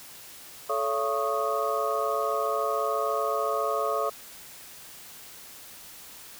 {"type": "tone cluster", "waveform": "sine", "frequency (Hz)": [436.1, 563, 677, 1101, 1243], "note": ["A4", "C#5", "E5", "C#6", "D#6"], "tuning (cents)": [-15, 27, 46, -12, -2], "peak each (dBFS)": -31, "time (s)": [0.69, 4.1], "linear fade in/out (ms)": 10, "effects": ["white hiss -46 dBFS RMS until 6.39 s"]}